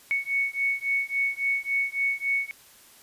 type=beating tone pair; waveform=sine; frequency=2217 / 2220.6 Hz; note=C#7 / C#7; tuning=0 / +2 cents; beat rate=3.6 Hz; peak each=-27 dBFS; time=0.11-2.51 s; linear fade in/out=0 ms; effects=white hiss -53 dBFS RMS until 3.02 s + resampled to 32000 Hz